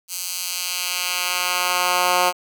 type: tone with high-pass filter sweep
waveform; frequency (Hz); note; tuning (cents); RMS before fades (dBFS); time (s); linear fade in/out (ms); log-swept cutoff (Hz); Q
10% pulse; 179.5; F3; +48; -22; 0.08-2.33; 50; 6400 to 670; 0.81
effects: none